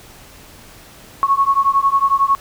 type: beating tone pair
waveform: sine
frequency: 1097 / 1108 Hz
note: C#6 / C#6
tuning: -18 / -1 cents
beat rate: 11 Hz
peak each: -15 dBFS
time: 1.23-2.35 s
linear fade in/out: 0 ms
effects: pink hiss -42 dBFS RMS until 2.4 s